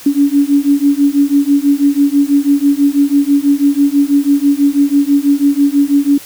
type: beating tone pair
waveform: sine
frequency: 280.8 / 286.9 Hz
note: C#4 / D4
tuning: +22 / -40 cents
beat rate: 6.1 Hz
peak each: -11 / -11 dBFS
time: 0.06-6.18 s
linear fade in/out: 5 ms
effects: white hiss -34 dBFS RMS until 6.25 s